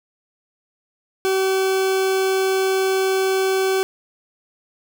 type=tone; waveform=40% pulse; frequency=381.9 Hz; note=G4; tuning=45 cents flat; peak=-16 dBFS; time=1.25-3.83 s; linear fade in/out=0 ms; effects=none